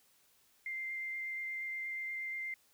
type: tone with vibrato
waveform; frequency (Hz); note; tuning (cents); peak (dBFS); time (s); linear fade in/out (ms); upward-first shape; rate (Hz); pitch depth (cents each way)
sine; 2093; C7; 0; -37; 0.66-2.54; 2; sine; 8.4; 8
effects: white hiss -69 dBFS RMS until 2.73 s